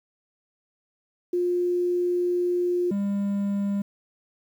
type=tone pair in turn; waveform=sine / triangle; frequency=354.5 / 200.6 Hz; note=F4 / G3; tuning=+26 / +40 cents; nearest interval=minor seventh; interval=986 cents; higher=first; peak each=-21 dBFS; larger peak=neither; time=1.33-2.91 / 2.91-3.82 s; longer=first; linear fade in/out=5 ms; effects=9-bit